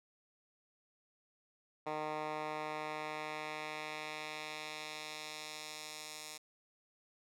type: tone with band-pass filter sweep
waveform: 10% pulse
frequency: 153.4 Hz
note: D#3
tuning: 24 cents flat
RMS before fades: -43 dBFS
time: 1.86-6.38 s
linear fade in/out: 10 ms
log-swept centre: 950 to 6900 Hz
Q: 0.89
effects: none